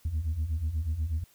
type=beating tone pair; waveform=sine; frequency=73.5 / 81.7 Hz; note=D2 / E2; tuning=+2 / -15 cents; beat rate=8.2 Hz; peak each=-31 / -27 dBFS; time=0.05-1.24 s; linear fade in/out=5 ms; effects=tanh soft clip ceiling -24 dBFS + white hiss -62 dBFS RMS until 1.34 s